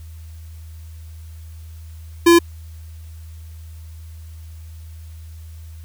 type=tone; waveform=square; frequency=340.7 Hz; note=F4; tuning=43 cents flat; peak=-8 dBFS; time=2.26-2.39 s; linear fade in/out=10 ms; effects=added 80 Hz sine -34 dBFS peak until 5.84 s + white hiss -53 dBFS RMS until 5.84 s